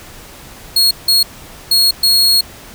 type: tone bursts at uneven times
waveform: 40% pulse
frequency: 4307 Hz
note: C8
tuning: 49 cents sharp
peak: -7 dBFS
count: 4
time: 0.76-0.91 / 1.08-1.23 / 1.71-1.91 / 2.03-2.41 s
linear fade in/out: 5 ms
effects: pink hiss -36 dBFS RMS until 2.74 s